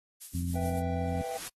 violet noise with tremolo, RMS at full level -39 dBFS, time 0.2-0.81 s, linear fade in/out 20 ms, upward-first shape sine, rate 7 Hz, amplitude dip 60%
harmonic tone, 87.31 Hz, F2, in tune, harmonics 1 / 2 / 3, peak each -32 / -35 / -37 dBFS, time 0.34-1.22 s, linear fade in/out 5 ms
triangle chord, E minor, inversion second, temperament equal, 493.9 / 659.3 / 784 Hz, B4 / E5 / G5, 0 / 0 / 0 cents, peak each -36 dBFS, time 0.55-1.38 s, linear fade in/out 10 ms
white noise with exponential growth, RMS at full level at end -37 dBFS, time 0.69-1.48 s, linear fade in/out 1 ms, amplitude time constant 170 ms
effects noise-tail reverb RT60 0.1 s tail -25 dB re dry + AAC 32 kbps

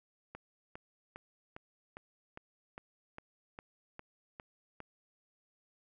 click train, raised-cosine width 0.5 ms, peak -30 dBFS, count 12, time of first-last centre 0.35-4.803 s, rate 2.47 Hz, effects none

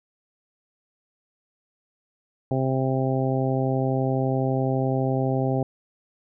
harmonic tone, 131.9 Hz, C3, 14 cents sharp, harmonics 1 / 2 / 3 / 4 / 5 / 6, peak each -24 / -27 / -29 / -30 / -31 / -32 dBFS, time 2.51-5.63 s, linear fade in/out 2 ms, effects none

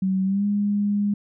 sine tone with pitch glide, 189.7 to 204.5 Hz, F#3 to G#3, +43 to -26 cents, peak -19 dBFS, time 0.02-1.14 s, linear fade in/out 5 ms, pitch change +131 cents, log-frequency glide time 0.24-0.45 s, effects none

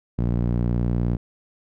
sawtooth tone with band-pass filter, 59.3 Hz, A#1, 30 cents sharp, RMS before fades -22 dBFS, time 0.18-1.17 s, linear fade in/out 10 ms, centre 160 Hz, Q 1, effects none

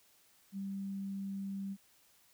sine tone, 196 Hz, G3, in tune, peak -37 dBFS, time 0.52-1.77 s, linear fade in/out 50 ms, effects white hiss -67 dBFS RMS until 2.33 s

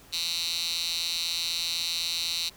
10% pulse tone with high-pass filter, 168 Hz, E3, 33 cents sharp, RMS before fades -30 dBFS, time 0.12-2.5 s, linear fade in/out 20 ms, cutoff 3800 Hz, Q 4.6, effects pink hiss -53 dBFS RMS until 2.56 s

